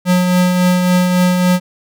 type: tone with tremolo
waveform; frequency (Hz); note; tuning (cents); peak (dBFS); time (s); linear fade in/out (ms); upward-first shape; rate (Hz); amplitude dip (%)
square; 180.6; F#3; -42; -9; 0.05-1.6; 50; triangle; 3.6; 40
effects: none